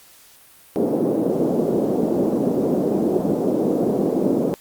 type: band-pass noise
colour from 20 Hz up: white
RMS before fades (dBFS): -20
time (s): 0.76-4.54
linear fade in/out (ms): 0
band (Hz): 180 to 480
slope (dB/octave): 24
effects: white hiss -49 dBFS RMS until 4.6 s + Opus 48 kbps